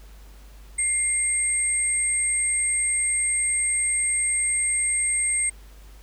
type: tone pair together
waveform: sine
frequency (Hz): 2110 / 8440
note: C7 / C9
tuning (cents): +14 / +14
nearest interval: 2 octaves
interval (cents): 2400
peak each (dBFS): -28 / -21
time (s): 0.78-5.5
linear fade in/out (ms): 10
effects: added 50 Hz sine -43 dBFS peak until 6.02 s + pink hiss -54 dBFS RMS until 6.02 s